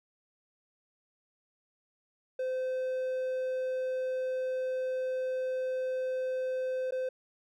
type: tone with dropouts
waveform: triangle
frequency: 515 Hz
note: C5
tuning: 28 cents flat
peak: -28 dBFS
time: 2.39-7.09 s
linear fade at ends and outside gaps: 5 ms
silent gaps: 6.909-6.921 s
effects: none